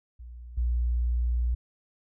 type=tone with level steps; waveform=sine; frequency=59.8 Hz; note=A#1; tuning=45 cents sharp; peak=-40 / -23 dBFS; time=0.19-1.55 s; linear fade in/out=10 ms; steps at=0.57 s; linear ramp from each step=10 ms; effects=none